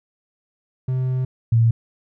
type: tone pair in turn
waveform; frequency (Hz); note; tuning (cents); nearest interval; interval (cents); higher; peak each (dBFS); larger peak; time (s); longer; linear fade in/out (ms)
triangle / sine; 128.8 / 114.75; C3 / A#2; -27 / -27; major second; 200; first; -17 / -12; second; 0.88-1.25 / 1.52-1.71; first; 5
effects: none

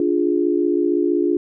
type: chord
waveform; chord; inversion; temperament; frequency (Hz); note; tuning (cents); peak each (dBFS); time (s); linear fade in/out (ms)
sine; D diminished; none; equal; 293.7 / 349.2 / 415.3; D4 / F4 / Ab4; 0 / 0 / 0; -20 / -18 / -23; 0-1.37; 2
effects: none

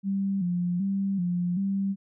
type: tone with vibrato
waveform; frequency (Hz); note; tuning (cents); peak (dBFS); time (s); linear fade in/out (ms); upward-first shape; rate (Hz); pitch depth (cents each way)
sine; 186; F#3; +9; -24; 0.03-1.96; 50; square; 1.3; 90
effects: none

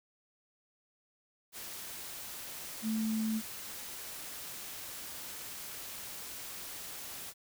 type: tone in noise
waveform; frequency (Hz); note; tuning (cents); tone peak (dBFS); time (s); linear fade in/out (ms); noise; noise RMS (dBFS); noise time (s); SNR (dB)
sine; 220; A3; 0; -30; 2.82-3.42; 50; white; -44; 1.52-7.34; +11
effects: none

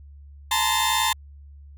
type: tone cluster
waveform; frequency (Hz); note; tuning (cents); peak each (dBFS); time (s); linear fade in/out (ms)
sawtooth; 865 / 926 / 1036 / 3585; A5 / A#5 / C6 / A7; -30 / -12 / -17 / +32; -22; 0.51-1.13; 5
effects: added 71 Hz sine -42 dBFS peak until 1.77 s

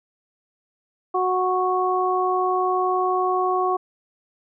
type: harmonic tone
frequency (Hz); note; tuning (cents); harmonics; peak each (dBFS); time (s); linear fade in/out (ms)
368.4; F#4; -7; 1 / 2 / 3; -23 / -23 / -23; 1.14-3.77; 10
effects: none

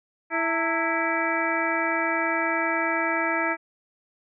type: harmonic tone with a mistuned harmonic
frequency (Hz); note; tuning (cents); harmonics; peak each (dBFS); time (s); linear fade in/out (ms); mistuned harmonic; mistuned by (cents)
329.6; E4; 0; 1 / 2 / 3 / 4 / 5 / 6 / 7; -30 / -30 / -30 / -30 / -30 / -30 / -30; 0.3-3.57; 50; 3; -140
effects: none

